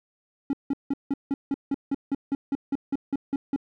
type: tone bursts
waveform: triangle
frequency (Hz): 277.2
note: C#4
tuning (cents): 0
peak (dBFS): -20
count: 16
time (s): 0.5-3.562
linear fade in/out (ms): 2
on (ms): 32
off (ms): 170
effects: none